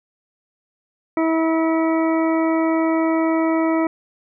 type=harmonic tone; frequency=323.8 Hz; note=E4; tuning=31 cents flat; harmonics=1 / 2 / 3 / 4 / 6 / 7; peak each=-17 / -23 / -27 / -29 / -33 / -34 dBFS; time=1.17-3.87 s; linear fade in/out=2 ms; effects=none